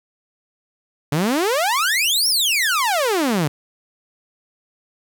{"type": "exponential two-way sweep", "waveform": "sawtooth", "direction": "up then down", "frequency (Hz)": [137.3, 5630, 137.3], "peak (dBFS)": -13, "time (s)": [1.12, 3.48], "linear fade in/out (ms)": 5, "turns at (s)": 2.28, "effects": ["9-bit"]}